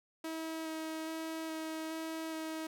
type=tone with vibrato; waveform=sawtooth; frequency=320 Hz; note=D#4; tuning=49 cents sharp; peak=-34 dBFS; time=0.24-2.67 s; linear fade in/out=5 ms; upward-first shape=square; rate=1.2 Hz; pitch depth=10 cents each way; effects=none